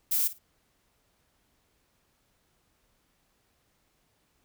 violet noise with echo, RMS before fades -26 dBFS, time 0.11-0.28 s, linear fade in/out 10 ms, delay 54 ms, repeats 2, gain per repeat -15 dB, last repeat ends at 0.388 s, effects pink hiss -71 dBFS RMS until 4.44 s

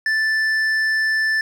sine tone with hard clipping, 1760 Hz, A6, in tune, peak -18 dBFS, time 0.06-1.41 s, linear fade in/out 2 ms, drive 6 dB, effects none

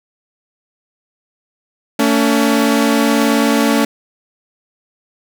sawtooth tone pair together, 224.6 / 283.3 Hz, A3 / C#4, +36 / +38 cents, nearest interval major third, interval 402 cents, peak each -10 dBFS, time 1.99-3.85 s, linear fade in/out 5 ms, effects none

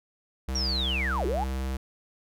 square tone with pitch glide, 65.41 to 65.79 Hz, C2 to C2, 0 to +10 cents, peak -29 dBFS, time 0.48-1.77 s, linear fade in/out 5 ms, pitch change +10 cents, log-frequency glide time 0.8-1.03 s
sine linear two-way sweep, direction down then up, 5720 to 329.6 to 885 Hz, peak -27 dBFS, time 0.55-1.44 s, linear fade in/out 5 ms, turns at 1.26 s
effects none

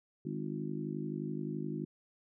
harmonic tone with a mistuned harmonic, 51.6 Hz, G#1, 10 cents flat, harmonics 3 / 4 / 5 / 6 / 7, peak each -40 / -41 / -42 / -43 / -43 dBFS, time 0.25-1.85 s, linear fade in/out 5 ms, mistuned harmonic 7, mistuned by -21 cents, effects none

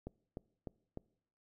click train, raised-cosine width 2 ms, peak -29 dBFS, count 4, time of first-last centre 0.07-0.974 s, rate 3.32 Hz, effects noise-tail reverb RT60 0.7 s tail -24 dB re dry

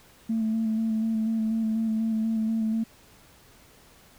sine tone with vibrato, 222.1 Hz, A3, 16 cents sharp, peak -22 dBFS, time 0.29-2.84 s, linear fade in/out 10 ms, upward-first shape square, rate 4.1 Hz, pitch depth 19 cents each way, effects tanh soft clip ceiling -19 dBFS + pink hiss -55 dBFS RMS until 4.18 s

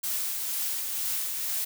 blue noise with tremolo, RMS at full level -29 dBFS, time 0.03-1.65 s, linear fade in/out 10 ms, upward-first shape triangle, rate 2.1 Hz, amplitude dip 35%, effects none

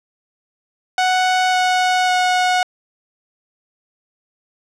sawtooth tone with pitch steps, 740 / 735.7 / 731.5 Hz, F#5 / F#5 / F#5, 0 / -10 / -20 cents, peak -10 dBFS, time 0.98-2.63 s, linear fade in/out 2 ms, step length 550 ms, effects low-pass 6000 Hz 12 dB/octave

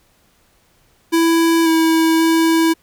square tone with pitch steps, 330.9 / 324.6 / 326.9 Hz, E4 / E4 / E4, +7 / -27 / -14 cents, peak -12 dBFS, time 1.12-2.74 s, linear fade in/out 20 ms, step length 540 ms, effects pink hiss -57 dBFS RMS until 2.82 s

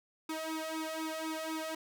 sawtooth tone with flanger, 318 Hz, D#4, 38 cents sharp, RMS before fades -38 dBFS, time 0.29-1.75 s, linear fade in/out 5 ms, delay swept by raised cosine 0.81 to 1.54 ms, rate 4 Hz, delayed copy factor +0.95, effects none

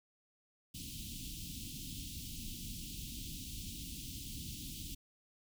pink band-stop noise, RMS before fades -45 dBFS, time 0.74-4.95 s, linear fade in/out 10 ms, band 300 to 2800 Hz, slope 48 dB/octave, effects none

